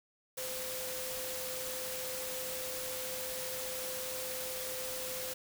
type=tone in noise; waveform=sine; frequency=514 Hz; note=C5; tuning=31 cents flat; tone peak=-42 dBFS; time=0.37-5.34 s; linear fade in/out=10 ms; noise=white; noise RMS=-40 dBFS; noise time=0.37-5.34 s; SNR=-5 dB; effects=none